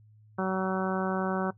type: harmonic tone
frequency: 188.6 Hz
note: F#3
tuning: 33 cents sharp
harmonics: 1 / 2 / 3 / 4 / 5 / 6 / 7 / 8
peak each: -30 / -33 / -35 / -36 / -37 / -38 / -38 / -39 dBFS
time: 0.38-1.51 s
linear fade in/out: 10 ms
effects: noise-tail reverb RT60 0.1 s tail -18 dB re dry + added 107 Hz sine -54 dBFS peak until 1.57 s